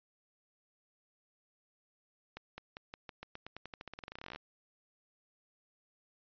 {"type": "accelerating click train", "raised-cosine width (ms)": 0.3, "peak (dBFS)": -28, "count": 29, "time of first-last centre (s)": [2.37, 4.36], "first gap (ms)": 210, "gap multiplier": 0.9, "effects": ["resampled to 11025 Hz"]}